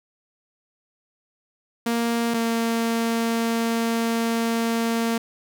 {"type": "tone pair in turn", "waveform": "sawtooth", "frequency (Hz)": [233.1, 229.6], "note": ["A#3", "A#3"], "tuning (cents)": [0, -26], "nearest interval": "unison", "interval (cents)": 26, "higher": "first", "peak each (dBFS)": -17, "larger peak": "neither", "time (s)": [[1.86, 2.34], [2.34, 5.18]], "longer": "second", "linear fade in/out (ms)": 5, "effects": []}